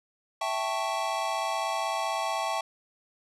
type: chord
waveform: square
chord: A dominant seventh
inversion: second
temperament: equal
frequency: 659.3 / 784 / 880 / 1108.7 Hz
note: E5 / G5 / A5 / C#6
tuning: 0 / 0 / 0 / 0 cents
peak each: -34 dBFS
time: 0.41-2.61 s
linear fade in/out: 5 ms
effects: low-pass 9000 Hz 12 dB/octave